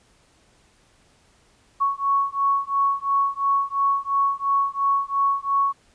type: beating tone pair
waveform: sine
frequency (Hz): 1108.7 / 1111.6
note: C#6 / C#6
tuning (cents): 0 / +4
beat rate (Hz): 2.9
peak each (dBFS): -22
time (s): 1.8-5.73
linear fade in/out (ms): 20
effects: pink hiss -59 dBFS RMS until 5.94 s + resampled to 22050 Hz